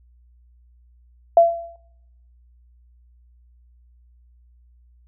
sine tone with exponential decay, 677 Hz, E5, 46 cents sharp, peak -6 dBFS, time 1.37-1.76 s, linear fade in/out 2 ms, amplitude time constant 84 ms, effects noise-tail reverb RT60 0.9 s tail -23 dB re dry + added 60 Hz sine -51 dBFS peak until 5.07 s

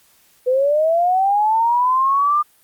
sine linear sweep, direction up, 493.9 to 1209 Hz, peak -13 dBFS, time 0.46-2.43 s, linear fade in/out 20 ms, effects white hiss -55 dBFS RMS until 2.63 s + Opus 48 kbps

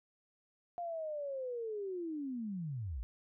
sine linear sweep, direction down, 705 to 49 Hz, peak -37 dBFS, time 0.78-3.03 s, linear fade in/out 0 ms, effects none

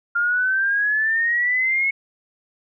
sine exponential sweep, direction up, 1396.9 to 2197 Hz, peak -17 dBFS, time 0.15-1.91 s, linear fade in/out 10 ms, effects none

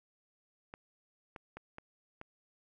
clicks, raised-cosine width 0.5 ms, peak -30 dBFS, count 5, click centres 0.739 / 1.362 / 1.57 / 1.784 / 2.214 s, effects none

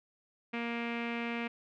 sawtooth tone with low-pass filter, 234.6 Hz, A#3, 11 cents sharp, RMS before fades -36 dBFS, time 0.53-1.48 s, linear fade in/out 10 ms, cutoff 2400 Hz, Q 4.3, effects none

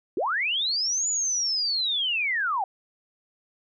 sine linear two-way sweep, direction up then down, 293.7 to 7010 to 727 Hz, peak -23 dBFS, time 0.17-2.64 s, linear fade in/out 2 ms, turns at 1.08 s, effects none

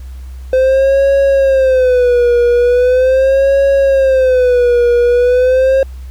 triangle tone with vibrato, 514 Hz, C5, 31 cents flat, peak -5 dBFS, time 0.53-5.83 s, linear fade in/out 2 ms, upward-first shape sine, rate 0.4 Hz, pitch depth 120 cents each way, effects added 64 Hz sine -25 dBFS peak until 6.1 s + pink hiss -47 dBFS RMS until 6.1 s

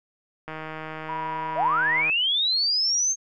click train, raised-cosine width 0.5 ms, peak -20 dBFS, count 255, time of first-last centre 0.48-2.098 s, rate 157 Hz
sine tone, 972 Hz, B5, 28 cents flat, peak -28 dBFS, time 1.08-2.03 s, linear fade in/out 20 ms
sine linear sweep, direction up, 541 to 6440 Hz, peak -20 dBFS, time 1.55-3.16 s, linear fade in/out 50 ms
effects none

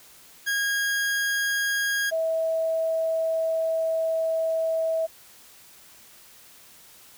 40% pulse / sine tone pair in turn, 1635 / 648.9 Hz, G#6 / E5, -28 / -27 cents, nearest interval octave + major third, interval 1599 cents, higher first, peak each -22 dBFS, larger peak neither, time 0.46-2.11 / 2.11-5.07 s, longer second, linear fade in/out 20 ms, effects white hiss -51 dBFS RMS until 7.17 s

